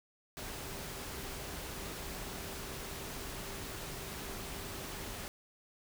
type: tone in noise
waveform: sine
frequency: 392 Hz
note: G4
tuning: in tune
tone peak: -53 dBFS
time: 0.37-5.28 s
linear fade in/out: 0 ms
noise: pink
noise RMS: -43 dBFS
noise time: 0.37-5.28 s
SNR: -13 dB
effects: none